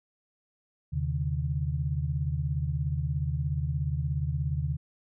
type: tone cluster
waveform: sine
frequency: 79 / 132.4 / 149.3 Hz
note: D#2 / C3 / D3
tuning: +27 / +21 / +29 cents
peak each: -31 dBFS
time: 0.92-4.77 s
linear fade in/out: 20 ms
effects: none